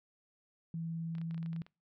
sine tone with vibrato, 164.81 Hz, E3, in tune, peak -36 dBFS, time 0.74-1.62 s, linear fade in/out 2 ms, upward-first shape sine, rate 19 Hz, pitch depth 9 cents each way
clicks, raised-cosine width 0.3 ms, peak -39 dBFS, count 12, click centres 1.152 / 1.183 / 1.215 / 1.31 / 1.345 / 1.379 / 1.429 / 1.461 / 1.531 / 1.563 / 1.619 / 1.665 s
effects noise-tail reverb RT60 0.3 s tail -25 dB re dry

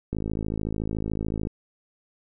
click train, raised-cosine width 3 ms, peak -16 dBFS, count 73, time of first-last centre 0.13-1.471 s, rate 53.7 Hz, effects none

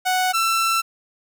sawtooth tone pair in turn, 740 / 1339.6 Hz, F#5 / E6, 0 / +27 cents, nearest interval minor seventh, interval 1027 cents, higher second, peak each -14 dBFS, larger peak neither, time 0.05-0.33 / 0.33-0.82 s, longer second, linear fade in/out 20 ms, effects none

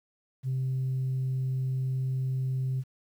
sine tone, 130.81 Hz, C3, in tune, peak -25 dBFS, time 0.43-2.84 s, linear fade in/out 50 ms, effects tanh soft clip ceiling -24 dBFS + 10-bit

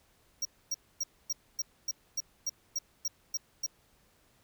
square tone bursts, 5640 Hz, F8, 16 cents sharp, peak -30 dBFS, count 12, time 0.42-3.664 s, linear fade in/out 5 ms, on 32 ms, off 260 ms, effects pink hiss -67 dBFS RMS until 4.43 s

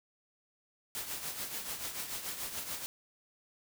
white noise with tremolo, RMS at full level -37 dBFS, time 0.95-2.86 s, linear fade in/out 0 ms, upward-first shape triangle, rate 6.9 Hz, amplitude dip 65%, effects none

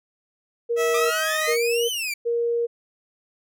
sine tone bursts, 470 Hz, A#4, 14 cents sharp, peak -20 dBFS, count 3, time 0.69-2.67 s, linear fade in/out 20 ms, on 420 ms, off 360 ms
15% pulse tone with pitch glide, 651 to 620.2 Hz, E5 to D#5, -22 to -6 cents, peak -17 dBFS, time 0.76-1.57 s, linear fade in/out 50 ms, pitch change -84 cents, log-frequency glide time 0.93-1.45 s
sawtooth exponential two-way sweep, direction up then down, 1178 to 3120 to 2295 Hz, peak -22 dBFS, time 0.94-2.14 s, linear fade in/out 5 ms, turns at 1.89 s
effects none

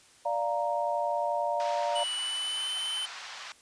sine chord, Bb major, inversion first, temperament equal, 587.3 / 698.5 / 932.3 Hz, D5 / F5 / Bb5, 0 / 0 / 0 cents, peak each -31 dBFS, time 0.25-2.04 s, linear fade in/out 10 ms
pink band-pass noise, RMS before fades -43 dBFS, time 1.6-3.52 s, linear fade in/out 0 ms, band 860 to 6000 Hz, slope 24 dB/octave
square tone with pitch glide, 2960 to 3054 Hz, F#7 to G7, 0 to -46 cents, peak -31 dBFS, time 1.95-3.06 s, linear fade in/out 10 ms, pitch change +54 cents, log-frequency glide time 2.15-2.72 s
effects white hiss -58 dBFS RMS until 3.61 s + resampled to 22050 Hz

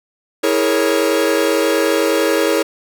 45% pulse chord, A# half-diminished seventh, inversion second, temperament equal with one note detuned, 325.1 / 415.3 / 466.2 / 554.4 Hz, E4 / G#4 / A#4 / C#5, -24 / 0 / 0 / 0 cents, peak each -19 dBFS, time 0.43-2.63 s, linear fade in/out 10 ms, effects none

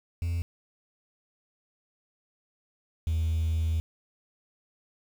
triangle tone pair in turn, 85.3 / 80.76 Hz, F2 / E2, -40 / -35 cents, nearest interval minor second, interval 95 cents, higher first, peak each -24 / -21 dBFS, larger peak second, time 0.22-0.42 / 3.07-3.8 s, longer second, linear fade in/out 0 ms, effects tanh soft clip ceiling -20 dBFS + 8-bit

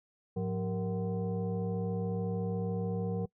sine tone with frequency modulation, 179.9 Hz, F#3, 48 cents flat, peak -30 dBFS, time 0.36-3.26 s, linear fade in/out 10 ms, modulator 286 Hz, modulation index 1.2, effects noise-tail reverb RT60 0.1 s tail -23 dB re dry

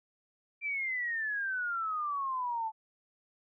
sine exponential sweep, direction down, 2369 to 867 Hz, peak -31 dBFS, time 0.61-2.72 s, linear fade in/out 50 ms, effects none

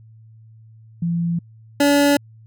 sine / 25% pulse tone pair in turn, 170 / 285.9 Hz, F3 / D4, -46 / -46 cents, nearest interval major sixth, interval 900 cents, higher second, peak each -18 / -9 dBFS, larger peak second, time 1.02-1.39 / 1.8-2.17 s, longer neither, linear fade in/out 5 ms, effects added 111 Hz sine -43 dBFS peak until 2.46 s

